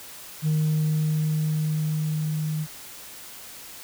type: tone with level ramp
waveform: sine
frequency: 154.8 Hz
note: D#3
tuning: 9 cents flat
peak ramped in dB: -17 to -24 dBFS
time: 0.42-2.67 s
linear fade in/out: 50 ms
effects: tanh soft clip ceiling -18 dBFS + white hiss -42 dBFS RMS until 3.83 s